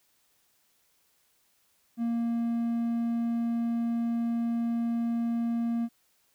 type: tone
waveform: triangle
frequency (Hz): 233.1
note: A#3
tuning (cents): 0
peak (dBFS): -24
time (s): 1.97-5.89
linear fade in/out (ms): 50
effects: white hiss -69 dBFS RMS until 6.34 s